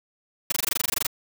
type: noise bursts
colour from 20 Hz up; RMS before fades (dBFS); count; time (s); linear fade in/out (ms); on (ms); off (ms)
white; -23; 14; 0.5-1.068; 5; 22; 20
effects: none

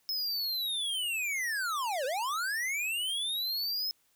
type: linear two-way sweep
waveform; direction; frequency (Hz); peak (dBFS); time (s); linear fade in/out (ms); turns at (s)
square; down then up; 5200 to 490.5 to 5200; -31; 0.09-3.91; 0; 2.05
effects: white hiss -70 dBFS RMS until 4.15 s

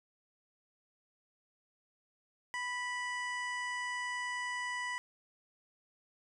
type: harmonic tone with a mistuned harmonic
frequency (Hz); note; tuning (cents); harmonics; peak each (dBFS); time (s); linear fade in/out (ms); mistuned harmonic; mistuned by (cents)
990; B5; +4; 1 / 2 / 3 / 5 / 6 / 7 / 8 / 9; -40 / -37 / -48 / -54 / -56 / -58 / -56 / -57; 2.54-4.98; 0; 2; -17
effects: none

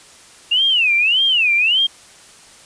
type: tone with vibrato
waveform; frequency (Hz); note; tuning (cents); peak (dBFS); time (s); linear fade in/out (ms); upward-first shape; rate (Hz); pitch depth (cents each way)
sine; 2750; F7; -27; -12; 0.51-1.87; 10; sine; 1.7; 270
effects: white hiss -44 dBFS RMS until 2.65 s + resampled to 22050 Hz

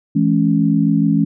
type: chord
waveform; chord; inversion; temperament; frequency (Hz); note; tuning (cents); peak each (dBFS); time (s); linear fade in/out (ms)
sine; C# minor; first; equal with one note detuned; 164.81 / 211.8 / 277.2; E3 / G#3 / C#4; 0 / +34 / 0; -16; 0.15-1.25; 10
effects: none

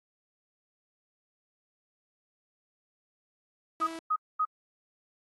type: tone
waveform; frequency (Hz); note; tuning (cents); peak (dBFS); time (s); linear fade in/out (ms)
sawtooth; 327.2; E4; -13; -34; 3.8-3.99; 2
type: tone bursts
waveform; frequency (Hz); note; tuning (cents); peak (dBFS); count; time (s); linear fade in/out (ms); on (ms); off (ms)
sine; 1255; D#6; +15; -24; 3; 3.81-4.453; 10; 61; 230
effects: AAC 32 kbps

